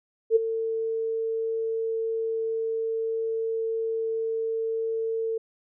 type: tone with ADSR envelope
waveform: sine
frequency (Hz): 449.7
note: A4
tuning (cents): +38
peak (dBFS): -13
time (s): 0.3-5.38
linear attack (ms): 59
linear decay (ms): 15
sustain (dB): -12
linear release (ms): 6
effects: none